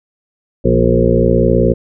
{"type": "harmonic tone with a mistuned harmonic", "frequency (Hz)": 59.4, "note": "A#1", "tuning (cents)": 33, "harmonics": [1, 2, 3, 4, 6, 7, 8, 9], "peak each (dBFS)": [-17, -17, -17, -17, -17, -17, -17, -17], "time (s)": [0.64, 1.74], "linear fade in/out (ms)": 20, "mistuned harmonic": 3, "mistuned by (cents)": -45, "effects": []}